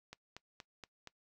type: click train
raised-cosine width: 0.2 ms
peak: -30 dBFS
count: 5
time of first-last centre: 0.13-1.073 s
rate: 4.24 Hz
effects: noise-tail reverb RT60 0.1 s tail -21 dB re dry